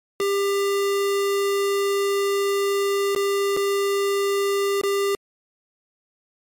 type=tone with dropouts; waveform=square; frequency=398.5 Hz; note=G4; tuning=28 cents sharp; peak=-20 dBFS; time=0.2-5.15 s; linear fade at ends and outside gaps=1 ms; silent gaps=3.15-3.161 / 3.566-3.571 / 4.813-4.835 s; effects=MP3 64 kbps